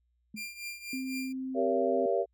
sine tone with exponential decay, 214.4 Hz, A3, 45 cents flat, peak -36 dBFS, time 0.34-0.49 s, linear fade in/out 5 ms, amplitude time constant 31 ms
sawtooth tone with tremolo, 2388 Hz, D7, 28 cents sharp, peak -32 dBFS, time 0.36-1.33 s, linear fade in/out 20 ms, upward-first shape triangle, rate 4 Hz, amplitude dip 80%
sine tone, 261.6 Hz, C4, in tune, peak -33 dBFS, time 0.93-2.06 s, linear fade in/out 2 ms
sine chord, G diminished seventh, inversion none, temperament just, 392 / 470.4 / 564.5 / 677.4 Hz, G4 / Bb4 / Db5 / Fb5, 0 / +16 / +31 / +47 cents, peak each -31 dBFS, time 1.54-2.26 s, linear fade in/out 50 ms
effects added 60 Hz sine -70 dBFS peak until 2.33 s

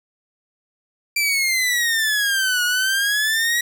sawtooth exponential two-way sweep, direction down then up, 2359 to 1444 to 1925 Hz, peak -14 dBFS, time 1.16-3.61 s, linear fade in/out 5 ms, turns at 2.64 s, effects none

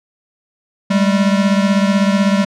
square beating tone pair, 196 / 212 Hz, G3 / G#3, 0 / +36 cents, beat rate 16 Hz, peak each -13 / -18 dBFS, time 0.9-2.45 s, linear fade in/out 10 ms, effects low-pass 6000 Hz 12 dB/octave

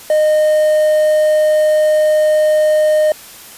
triangle tone with quantisation, 614 Hz, D#5, 23 cents flat, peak -7 dBFS, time 0.1-3.12 s, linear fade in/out 2 ms, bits 5, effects white hiss -36 dBFS RMS until 3.57 s + resampled to 32000 Hz

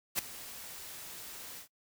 white noise with ADSR envelope, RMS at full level -29 dBFS, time 0.15-1.68 s, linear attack 38 ms, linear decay 6 ms, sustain -17 dB, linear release 99 ms, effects noise-tail reverb RT60 0.1 s tail -22 dB re dry

